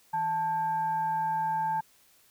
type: tone with frequency modulation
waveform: sine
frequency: 880 Hz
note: A5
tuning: in tune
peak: -26 dBFS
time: 0.13-1.81 s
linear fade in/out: 10 ms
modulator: 719 Hz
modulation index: 0.32
effects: white hiss -62 dBFS RMS until 2.3 s